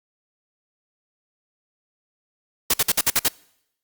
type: noise bursts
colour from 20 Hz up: white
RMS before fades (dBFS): -18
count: 7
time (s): 2.7-3.284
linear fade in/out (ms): 5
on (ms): 38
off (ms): 53
effects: noise-tail reverb RT60 0.8 s tail -25 dB re dry + Opus 48 kbps